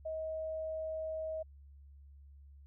sine tone, 634 Hz, D#5, 32 cents sharp, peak -36 dBFS, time 0.05-1.43 s, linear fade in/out 10 ms, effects added 70 Hz sine -53 dBFS peak until 2.66 s

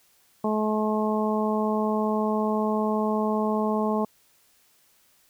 harmonic tone, 214.7 Hz, A3, 42 cents flat, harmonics 1 / 2 / 3 / 4 / 5, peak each -25 / -28 / -30 / -31 / -32 dBFS, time 0.44-4.05 s, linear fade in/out 5 ms, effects white hiss -62 dBFS RMS until 5.29 s

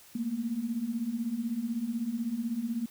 sine beating tone pair, 220 / 236 Hz, A3 / A#3, 0 / +22 cents, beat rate 16 Hz, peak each -35 / -31 dBFS, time 0.15-2.86 s, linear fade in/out 5 ms, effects white hiss -55 dBFS RMS until 2.9 s

